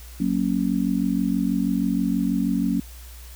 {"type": "chord", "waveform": "sine", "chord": "F# major", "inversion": "none", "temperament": "just", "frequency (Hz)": [185, 231.2, 277.5], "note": ["F#3", "A#3", "C#4"], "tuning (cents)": [0, -14, 2], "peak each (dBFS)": -24, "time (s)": [0.2, 2.8], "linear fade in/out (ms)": 5, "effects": ["added 60 Hz sine -39 dBFS peak until 3.35 s", "white hiss -47 dBFS RMS until 3.35 s"]}